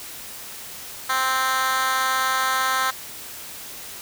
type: tone with high-pass filter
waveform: 10% pulse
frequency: 261.6 Hz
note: C4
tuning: in tune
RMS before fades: -22 dBFS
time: 1.09-2.91 s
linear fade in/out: 10 ms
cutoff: 1200 Hz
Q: 1.5
effects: white hiss -37 dBFS RMS until 4.01 s